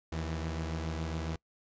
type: tone pair together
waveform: sawtooth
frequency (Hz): 78.8 / 164.81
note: D#2 / E3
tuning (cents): +23 / 0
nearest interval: octave + minor second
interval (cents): 1277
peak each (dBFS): -31 / -35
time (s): 0.12-1.36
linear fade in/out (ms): 5
effects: noise-tail reverb RT60 0.1 s tail -24 dB re dry + resampled to 16000 Hz